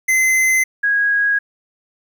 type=tone pair in turn; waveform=square / sine; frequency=2055 / 1649.1 Hz; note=C7 / G#6; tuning=-32 / -13 cents; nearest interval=major third; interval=381 cents; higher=first; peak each=-13 dBFS; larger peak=neither; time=0.08-0.64 / 0.83-1.39 s; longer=neither; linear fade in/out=10 ms; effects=9-bit